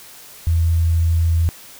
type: tone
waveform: sine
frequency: 83 Hz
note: E2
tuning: 12 cents sharp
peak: -13 dBFS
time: 0.47-1.49 s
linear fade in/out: 0 ms
effects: white hiss -41 dBFS RMS until 1.79 s